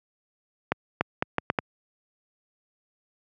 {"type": "accelerating click train", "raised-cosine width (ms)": 0.5, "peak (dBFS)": -7, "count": 6, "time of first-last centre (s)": [0.72, 1.588], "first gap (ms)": 290, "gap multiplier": 0.74, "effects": ["high-pass 100 Hz 12 dB/octave"]}